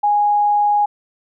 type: tone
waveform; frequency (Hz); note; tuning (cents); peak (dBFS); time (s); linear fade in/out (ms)
sine; 827; G#5; -8; -12; 0.03-0.86; 10
effects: none